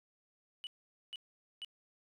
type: tone bursts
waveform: sine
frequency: 2960 Hz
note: F#7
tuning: in tune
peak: -39 dBFS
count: 3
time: 0.64-1.647 s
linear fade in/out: 0 ms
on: 29 ms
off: 460 ms
effects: tanh soft clip ceiling -38 dBFS